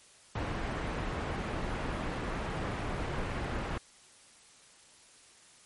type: low-pass noise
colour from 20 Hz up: pink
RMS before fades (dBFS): -35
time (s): 0.35-3.78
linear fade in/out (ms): 5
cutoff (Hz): 2000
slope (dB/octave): 12
effects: white hiss -58 dBFS RMS until 5.65 s + MP3 48 kbps